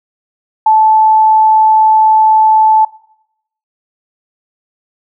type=tone; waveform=sine; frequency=872 Hz; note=A5; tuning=16 cents flat; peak=-4 dBFS; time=0.66-2.85 s; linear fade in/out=5 ms; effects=noise-tail reverb RT60 0.8 s tail -22 dB re dry